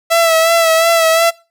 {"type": "tone with vibrato", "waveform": "sawtooth", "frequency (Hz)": 659.3, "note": "E5", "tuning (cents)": 0, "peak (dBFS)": -5, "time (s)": [0.1, 1.31], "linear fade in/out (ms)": 20, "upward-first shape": "sine", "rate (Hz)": 2.8, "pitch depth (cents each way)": 37, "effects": ["noise-tail reverb RT60 0.3 s tail -22 dB re dry"]}